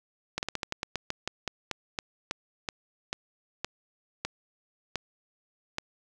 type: slowing click train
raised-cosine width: 0.2 ms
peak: -13 dBFS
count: 20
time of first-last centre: 0.38-5.784 s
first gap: 49 ms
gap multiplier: 1.17
effects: none